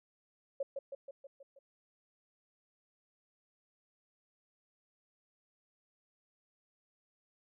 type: tone with echo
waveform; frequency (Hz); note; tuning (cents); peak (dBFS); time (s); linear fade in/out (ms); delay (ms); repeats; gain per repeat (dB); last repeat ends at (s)
sine; 550; C#5; -14; -32; 0.6-0.63; 5; 160; 6; -4; 1.59
effects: none